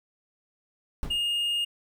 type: noise with exponential decay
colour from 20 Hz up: brown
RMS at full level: -27 dBFS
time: 1.03-1.28 s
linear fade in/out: 0 ms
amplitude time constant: 53 ms
type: tone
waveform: triangle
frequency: 2840 Hz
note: F7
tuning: 28 cents sharp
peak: -23 dBFS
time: 1.1-1.65 s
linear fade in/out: 10 ms
effects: none